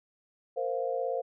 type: chord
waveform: sine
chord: Bb suspended second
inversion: none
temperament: equal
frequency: 466.2 / 523.3 / 698.5 Hz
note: Bb4 / C5 / F5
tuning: 0 / 0 / 0 cents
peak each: -34 / -31 / -35 dBFS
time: 0.56-1.22 s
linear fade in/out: 20 ms
effects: none